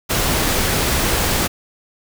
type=noise; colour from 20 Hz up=pink; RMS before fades=-18 dBFS; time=0.09-1.48 s; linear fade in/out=20 ms; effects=none